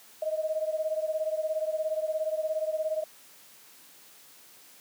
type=beating tone pair; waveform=sine; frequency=622.3 / 639.3 Hz; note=D#5 / D#5; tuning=0 / +47 cents; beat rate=17 Hz; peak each=-29 / -32 dBFS; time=0.22-3.04 s; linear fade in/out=5 ms; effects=white hiss -54 dBFS RMS until 4.8 s + high-pass 150 Hz 12 dB/octave